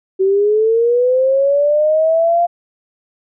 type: linear sweep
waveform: sine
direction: up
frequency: 376.7 to 698.5 Hz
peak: -10 dBFS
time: 0.19-2.47 s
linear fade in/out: 20 ms
effects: none